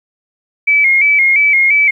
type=tone with vibrato; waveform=sine; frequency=2222 Hz; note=C#7; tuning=4 cents sharp; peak=-7 dBFS; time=0.67-1.91 s; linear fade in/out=10 ms; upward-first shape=square; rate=2.9 Hz; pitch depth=61 cents each way; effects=8-bit